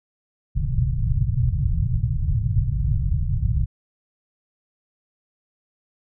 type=low-pass noise; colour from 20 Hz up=white; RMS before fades=-21 dBFS; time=0.55-3.66 s; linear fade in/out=20 ms; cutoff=140 Hz; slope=48 dB/octave; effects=none